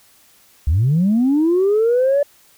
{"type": "linear sweep", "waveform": "sine", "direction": "up", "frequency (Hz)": [65.41, 582], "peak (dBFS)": -11, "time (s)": [0.67, 2.23], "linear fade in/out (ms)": 5, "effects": ["tanh soft clip ceiling -9 dBFS", "white hiss -52 dBFS RMS until 2.57 s"]}